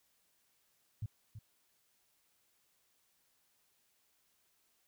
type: tone with echo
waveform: sine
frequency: 107.2 Hz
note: A2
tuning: 45 cents flat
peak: -35 dBFS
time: 1.02-1.06 s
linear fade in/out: 5 ms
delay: 330 ms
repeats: 1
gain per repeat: -10 dB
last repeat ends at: 1.39 s
effects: white hiss -75 dBFS RMS until 4.87 s